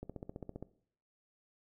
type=click train; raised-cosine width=2 ms; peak=-29 dBFS; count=10; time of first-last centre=0.03-0.626 s; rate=15.1 Hz; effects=noise-tail reverb RT60 0.6 s tail -18 dB re dry